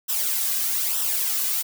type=noise with flanger; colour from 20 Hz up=blue; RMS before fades=-24 dBFS; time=0.08-1.63 s; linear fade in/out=20 ms; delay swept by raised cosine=0.44 to 2.24 ms; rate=1.1 Hz; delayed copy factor=-0.65; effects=none